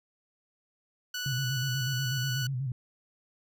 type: tone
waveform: 15% pulse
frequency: 1480 Hz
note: F#6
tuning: in tune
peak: -26 dBFS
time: 1.14-2.47 s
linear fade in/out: 5 ms
type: tone with vibrato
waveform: sine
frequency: 130.81 Hz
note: C3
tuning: in tune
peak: -29 dBFS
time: 1.26-2.72 s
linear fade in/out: 2 ms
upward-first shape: square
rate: 8.2 Hz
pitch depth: 84 cents each way
effects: none